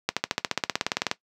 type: accelerating click train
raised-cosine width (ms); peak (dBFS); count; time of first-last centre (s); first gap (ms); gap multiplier
0.2; -5; 18; 0.09-1.114; 76; 0.97
effects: noise-tail reverb RT60 0.1 s tail -17 dB re dry + high-pass 150 Hz 12 dB/octave